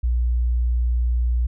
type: tone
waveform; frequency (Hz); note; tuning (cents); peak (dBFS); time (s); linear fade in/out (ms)
sine; 60; B1; -49; -17; 0.03-1.47; 10
effects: none

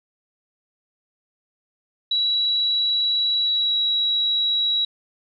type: tone with pitch glide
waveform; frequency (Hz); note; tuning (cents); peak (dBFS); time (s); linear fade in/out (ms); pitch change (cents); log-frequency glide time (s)
sine; 3909 to 3882; B7 to B7; -19 to -31; -18; 2.11-4.85; 5; -12; 3.4-3.75
effects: none

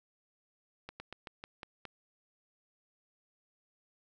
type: slowing click train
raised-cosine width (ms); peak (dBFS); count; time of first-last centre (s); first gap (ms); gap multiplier
0.3; -27; 7; 0.89-1.853; 110; 1.15
effects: none

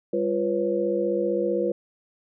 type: tone cluster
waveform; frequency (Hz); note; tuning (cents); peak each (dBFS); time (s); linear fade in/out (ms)
sine; 200 / 348.1 / 491.5 / 547; G3 / F4 / B4 / C#5; +35 / -6 / -8 / -23; -31 / -26 / -25 / -29; 0.13-1.72; 5
effects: none

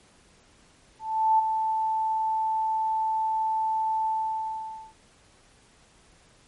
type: tone with ADSR envelope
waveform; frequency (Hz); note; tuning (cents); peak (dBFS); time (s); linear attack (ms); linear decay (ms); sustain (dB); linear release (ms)
sine; 880; A5; 0; -16; 0.99-4.94; 400; 12; -7; 860
effects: pink hiss -58 dBFS RMS until 6.47 s + MP3 48 kbps

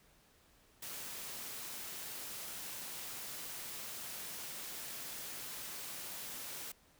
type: high-pass noise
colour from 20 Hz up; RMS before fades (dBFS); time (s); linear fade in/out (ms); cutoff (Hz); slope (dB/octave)
white; -45; 0.82-6.72; 5; 100; 24
effects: pink hiss -67 dBFS RMS until 6.99 s

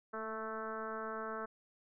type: tone with frequency modulation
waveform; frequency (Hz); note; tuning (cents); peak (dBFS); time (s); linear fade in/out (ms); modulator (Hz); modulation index
sine; 880; A5; 0; -38; 0.13-1.46; 10; 219; 2.9
effects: none

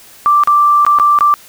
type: tone with dropouts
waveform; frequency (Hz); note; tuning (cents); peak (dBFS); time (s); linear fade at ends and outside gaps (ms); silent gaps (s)
sine; 1174.7; D6; 0; -6; 0.26-1.34; 0; 0.436-0.474 / 0.85-0.865 / 0.987-0.998 / 1.188-1.208
effects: white hiss -40 dBFS RMS until 1.48 s

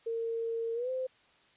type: tone with pitch glide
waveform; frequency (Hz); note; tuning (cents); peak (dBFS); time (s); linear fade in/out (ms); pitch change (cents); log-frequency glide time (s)
sine; 457.8 to 516.8; A#4 to C5; -31 to -21; -31; 0.06-1.07; 10; +210; 0.74-0.9
effects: white hiss -64 dBFS RMS until 1.56 s + resampled to 8000 Hz

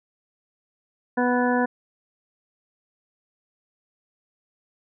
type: harmonic tone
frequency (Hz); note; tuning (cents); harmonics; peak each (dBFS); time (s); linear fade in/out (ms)
246.9; B3; 0; 1 / 2 / 3 / 4 / 6 / 7; -22 / -25 / -27 / -28 / -30 / -30; 1.17-1.66; 10
effects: none

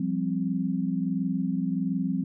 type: chord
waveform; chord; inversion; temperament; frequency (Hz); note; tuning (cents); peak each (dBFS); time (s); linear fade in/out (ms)
sine; F suspended second; none; equal; 174.61 / 196 / 261.6; F3 / G3 / C4; 0 / 0 / 0; -29; 0-2.24; 5
effects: none

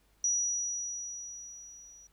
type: tone with level ramp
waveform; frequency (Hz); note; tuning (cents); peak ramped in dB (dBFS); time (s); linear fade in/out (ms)
sine; 5830; F#8; -26; -25 to -52; 0.24-2.07; 2
effects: added 51 Hz sine -67 dBFS peak until 2.12 s + pink hiss -70 dBFS RMS until 2.12 s

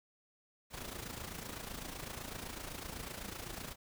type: noise with amplitude modulation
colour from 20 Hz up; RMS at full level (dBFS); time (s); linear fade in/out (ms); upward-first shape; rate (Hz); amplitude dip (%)
pink; -42; 0.7-3.76; 50; sine; 27.9; 65
effects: none

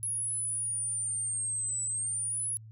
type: linear two-way sweep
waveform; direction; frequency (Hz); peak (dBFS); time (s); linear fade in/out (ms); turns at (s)
sine; down then up; 10548 to 7902 to 10548; -30; 0.03-2.57; 0; 1.83
effects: added 110 Hz sine -46 dBFS peak until 2.71 s

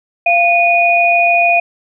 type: tone pair together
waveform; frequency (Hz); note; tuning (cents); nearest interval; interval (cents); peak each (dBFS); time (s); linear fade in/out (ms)
sine; 691.7 / 2465; F5 / D#7; -17 / -17; octave + minor seventh; 2200; -11; 0.26-1.6; 5
effects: none

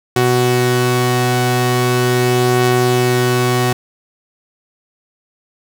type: tone pair together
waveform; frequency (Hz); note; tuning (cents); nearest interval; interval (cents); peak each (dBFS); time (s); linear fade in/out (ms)
sawtooth; 124.2 / 372.2; B2 / F#4; +10 / +10; octave + perfect fifth; 1900; -11; 0.16-3.73; 5
effects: none

